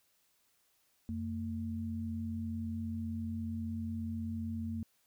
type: tone pair together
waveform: sine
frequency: 89.8 / 226.3 Hz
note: F2 / A3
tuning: +49 / +49 cents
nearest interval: octave + major third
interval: 1600 cents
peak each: -39 / -37 dBFS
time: 1.09-4.83 s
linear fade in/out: 0 ms
effects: white hiss -73 dBFS RMS until 5.06 s